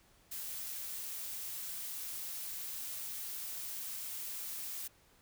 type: noise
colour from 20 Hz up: blue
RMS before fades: -42 dBFS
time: 0.31-4.88 s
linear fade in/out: 10 ms
effects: pink hiss -66 dBFS RMS until 5.21 s